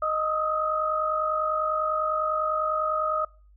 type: tone cluster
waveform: sine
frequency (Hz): 620 / 1251 / 1301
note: D#5 / D#6 / E6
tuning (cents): -6 / +9 / -23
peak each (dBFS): -28 / -25 / -32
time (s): 0.02-3.25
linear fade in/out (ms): 5
effects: noise-tail reverb RT60 0.4 s tail -25 dB re dry + added 50 Hz sine -52 dBFS peak until 3.56 s